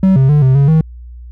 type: tone with pitch steps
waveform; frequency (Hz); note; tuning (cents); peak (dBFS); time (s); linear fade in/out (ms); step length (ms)
triangle; 190.3 / 133.3 / 148.1 / 131 / 139.7 / 158.8; F#3 / C3 / D3 / C3 / C#3 / D#3; +49 / +33 / +15 / +2 / +14 / +36; -4; 0.03-0.81; 2; 130
effects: added 60 Hz sine -29 dBFS peak until 1.31 s